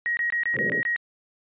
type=tone bursts; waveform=sine; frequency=1892 Hz; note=A#6; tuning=25 cents sharp; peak=-22 dBFS; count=7; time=0.06-0.962 s; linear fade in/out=0 ms; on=110 ms; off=22 ms
type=band-pass noise; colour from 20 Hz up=white; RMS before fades=-31 dBFS; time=0.53-0.83 s; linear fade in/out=50 ms; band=110 to 580 Hz; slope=96 dB/octave
type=click; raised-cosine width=0.5 ms; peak=-26 dBFS; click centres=0.542 s
effects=resampled to 8000 Hz